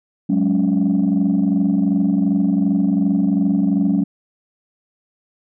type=chord; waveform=sine; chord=F# suspended second; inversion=none; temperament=equal with one note detuned; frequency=185 / 207.7 / 280.1 Hz; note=F#3 / G#3 / C#4; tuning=0 / 0 / +18 cents; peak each=-17 dBFS; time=0.29-4.04 s; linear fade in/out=10 ms; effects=tanh soft clip ceiling -9 dBFS